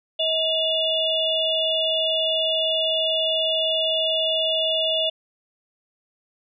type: tone cluster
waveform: sine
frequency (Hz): 639 / 2854 / 3477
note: D#5 / F7 / A7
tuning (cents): +46 / +37 / -21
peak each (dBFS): -24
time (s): 0.19-5.1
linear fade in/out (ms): 10
effects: none